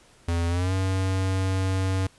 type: tone with pitch glide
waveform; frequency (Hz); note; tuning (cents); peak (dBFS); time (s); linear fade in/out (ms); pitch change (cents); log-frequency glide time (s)
square; 84.9 to 94.75; F2 to F#2; -48 to +42; -23; 0.28-2.07; 5; +190; 0.48-0.73
effects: pink hiss -56 dBFS RMS until 2.18 s + resampled to 24000 Hz